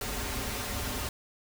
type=noise with comb filter; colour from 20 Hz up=pink; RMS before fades=-34 dBFS; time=0.01-1.09 s; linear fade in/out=2 ms; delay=6.1 ms; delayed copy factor=-0.75; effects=none